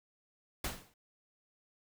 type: noise with exponential decay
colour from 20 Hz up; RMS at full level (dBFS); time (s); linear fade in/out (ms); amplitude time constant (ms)
pink; -33; 0.64-0.94; 5; 64
effects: none